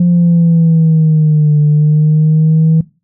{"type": "exponential two-way sweep", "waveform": "sine", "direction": "down then up", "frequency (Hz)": [176.3, 148.6, 161.4], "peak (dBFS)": -4, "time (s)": [0, 2.81], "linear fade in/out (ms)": 5, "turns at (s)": 1.59, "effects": ["noise-tail reverb RT60 0.3 s tail -20 dB re dry", "tanh soft clip ceiling -3 dBFS"]}